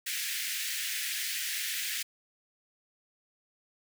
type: high-pass noise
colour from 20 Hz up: pink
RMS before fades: -34 dBFS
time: 0.06-2.03 s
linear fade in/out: 10 ms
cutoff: 1700 Hz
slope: 48 dB/octave
effects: none